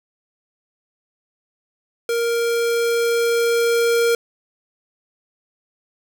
square tone with level ramp, 467.2 Hz, A#4, 4 cents sharp, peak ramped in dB -19 to -15 dBFS, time 2.09-4.15 s, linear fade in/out 2 ms, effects none

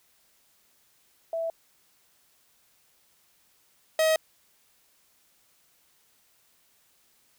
sine / 45% pulse tone pair in turn, 659.3 / 634.5 Hz, E5 / D#5, 0 / +34 cents, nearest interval minor second, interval 66 cents, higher first, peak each -27 / -20 dBFS, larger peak second, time 1.33-1.5 / 3.99-4.16 s, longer neither, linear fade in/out 2 ms, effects white hiss -65 dBFS RMS until 7.38 s

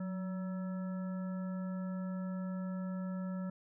harmonic tone with a mistuned harmonic, 189.6 Hz, F#3, 43 cents sharp, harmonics 1 / 3 / 5 / 7 / 9, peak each -36 / -48 / -57 / -53 / -60 dBFS, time 0-3.5 s, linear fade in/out 5 ms, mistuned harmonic 1, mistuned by -55 cents, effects none

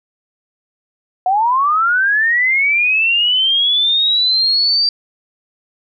sine linear sweep, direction up, 717 to 4699 Hz, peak -11 dBFS, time 1.26-4.89 s, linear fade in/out 2 ms, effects none

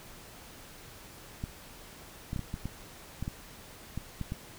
clicks, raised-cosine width 5 ms, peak -22 dBFS, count 11, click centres 1.439 / 2.331 / 2.362 / 2.393 / 2.541 / 2.656 / 3.226 / 3.279 / 3.976 / 4.213 / 4.321 s, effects pink hiss -50 dBFS RMS until 4.58 s

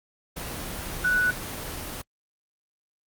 sine tone in noise, 1480 Hz, F#6, in tune, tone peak -19 dBFS, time 1.04-1.31 s, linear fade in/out 10 ms, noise pink, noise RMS -34 dBFS, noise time 0.36-2.02 s, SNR +12 dB, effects Opus 24 kbps

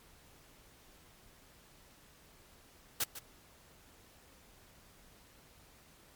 white noise with echo, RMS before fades -32 dBFS, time 3-3.04 s, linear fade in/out 5 ms, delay 150 ms, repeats 1, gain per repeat -13 dB, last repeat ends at 3.19 s, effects pink hiss -61 dBFS RMS until 6.15 s + MP3 96 kbps

